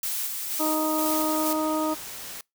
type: noise with tremolo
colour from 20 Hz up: blue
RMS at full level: -29 dBFS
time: 0.03-1.53 s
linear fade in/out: 2 ms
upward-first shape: square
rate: 2.1 Hz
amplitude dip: 30%
type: harmonic tone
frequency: 311.1 Hz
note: D#4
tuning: in tune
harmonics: 1 / 2 / 3 / 4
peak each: -26 / -29 / -31 / -32 dBFS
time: 0.59-1.95 s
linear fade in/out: 20 ms
type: noise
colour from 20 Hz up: white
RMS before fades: -38 dBFS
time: 1.06-2.41 s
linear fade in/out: 2 ms
effects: noise-tail reverb RT60 0.2 s tail -26 dB re dry